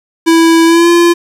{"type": "tone with pitch glide", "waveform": "square", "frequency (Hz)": [329.6, 343.4], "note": ["E4", "F4"], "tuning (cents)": [0, -29], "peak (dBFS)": -5, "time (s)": [0.26, 1.14], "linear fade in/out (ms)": 20, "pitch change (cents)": 71, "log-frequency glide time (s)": [0.65, 0.89], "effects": ["low-pass 11000 Hz 12 dB/octave", "7-bit"]}